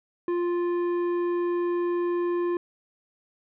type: tone with tanh clipping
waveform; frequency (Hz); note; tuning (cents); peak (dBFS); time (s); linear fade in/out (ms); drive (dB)
sine; 349.2; F4; 0; -25; 0.28-2.57; 2; 10
effects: none